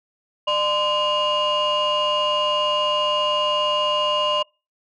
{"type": "tone cluster", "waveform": "sine", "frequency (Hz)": [601, 1032, 2847], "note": ["D5", "C6", "F7"], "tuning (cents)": [40, -24, 33], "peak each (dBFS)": -21, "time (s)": [0.47, 4.43], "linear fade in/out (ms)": 10, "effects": ["noise-tail reverb RT60 0.3 s tail -26 dB re dry", "tanh soft clip ceiling -14 dBFS"]}